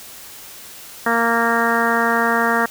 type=harmonic tone; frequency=231.7 Hz; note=A#3; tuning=10 cents flat; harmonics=1 / 2 / 3 / 4 / 5 / 6 / 7 / 8; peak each=-23 / -23 / -23 / -23 / -23 / -23 / -23 / -23 dBFS; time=1.06-2.66 s; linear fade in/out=5 ms; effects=white hiss -38 dBFS RMS until 2.7 s